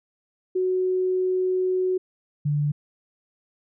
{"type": "tone pair in turn", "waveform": "sine", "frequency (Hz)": [370, 146.83], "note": ["F#4", "D3"], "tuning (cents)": [0, 0], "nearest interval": "octave + major third", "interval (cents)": 1600, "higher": "first", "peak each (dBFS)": -20, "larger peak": "neither", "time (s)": [[0.55, 1.98], [2.45, 2.72]], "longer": "first", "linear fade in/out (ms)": 10, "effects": []}